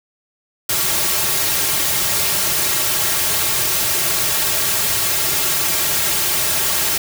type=noise with comb filter; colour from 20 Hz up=white; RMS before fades=-18 dBFS; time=0.69-6.98 s; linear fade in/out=5 ms; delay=4 ms; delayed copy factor=-0.8; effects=none